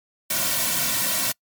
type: noise with comb filter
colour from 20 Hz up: white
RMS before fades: -23 dBFS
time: 0.3-1.32 s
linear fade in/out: 5 ms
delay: 2.4 ms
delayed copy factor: -1
effects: noise-tail reverb RT60 0.1 s tail -26 dB re dry + MP3 96 kbps